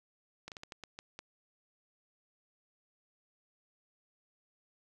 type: slowing click train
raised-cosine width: 0.2 ms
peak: -27 dBFS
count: 8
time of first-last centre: 0.48-1.19 s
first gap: 38 ms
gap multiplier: 1.32
effects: none